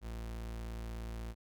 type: tone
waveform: 40% pulse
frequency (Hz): 56.6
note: A1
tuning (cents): +50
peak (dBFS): -39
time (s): 0.01-1.35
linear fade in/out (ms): 50
effects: none